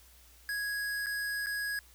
square tone with dropouts, 1661.2 Hz, G#6, in tune, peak -33 dBFS, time 0.49-1.79 s, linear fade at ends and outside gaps 1 ms, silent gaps 1.061-1.067 / 1.461-1.468 s, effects added 60 Hz sine -59 dBFS peak until 1.94 s + white hiss -60 dBFS RMS until 1.94 s

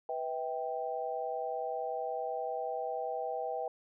sine chord, E minor, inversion second, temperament equal with one note detuned, 493.9 / 644.2 / 784 Hz, B4 / E5 / G5, 0 / -40 / 0 cents, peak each -38 / -38 / -37 dBFS, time 0.09-3.68 s, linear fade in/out 2 ms, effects none

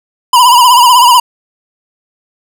square tone with vibrato, 980 Hz, B5, 14 cents flat, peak -3 dBFS, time 0.33-1.2 s, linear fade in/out 5 ms, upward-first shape triangle, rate 16 Hz, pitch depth 97 cents each way, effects none

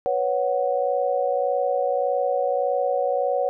sine chord, B suspended second, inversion none, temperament just, 493.9 / 555.6 / 740.8 Hz, B4 / C#5 / F#5, 0 / +4 / +2 cents, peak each -25 / -23 / -25 dBFS, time 0.06-3.49 s, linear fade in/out 0 ms, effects none

